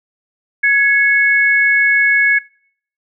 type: tone pair together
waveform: sine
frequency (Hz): 1673.9 / 2200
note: G#6 / C#7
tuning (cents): +13 / -14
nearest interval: perfect fourth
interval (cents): 473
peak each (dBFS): -12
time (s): 0.63-2.39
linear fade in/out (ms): 10
effects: noise-tail reverb RT60 0.6 s tail -24 dB re dry